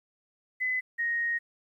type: tone pair in turn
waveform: sine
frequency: 2017 / 1869.8 Hz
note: B6 / A#6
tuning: +36 / +5 cents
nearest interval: minor second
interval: 131 cents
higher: first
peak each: -26 dBFS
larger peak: neither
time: 0.6-0.81 / 0.98-1.39 s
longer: second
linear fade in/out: 20 ms
effects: 11-bit